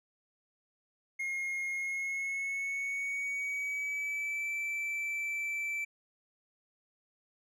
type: tone with pitch glide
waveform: triangle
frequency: 2146 to 2327 Hz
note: C7 to D7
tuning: +43 to -17 cents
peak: -31 dBFS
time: 1.19-5.85 s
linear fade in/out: 10 ms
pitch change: +140 cents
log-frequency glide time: 1.69-4.5 s
effects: none